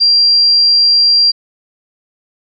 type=tone; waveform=sine; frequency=4747 Hz; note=D8; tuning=18 cents sharp; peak=-6 dBFS; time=0-1.32 s; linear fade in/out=20 ms; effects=none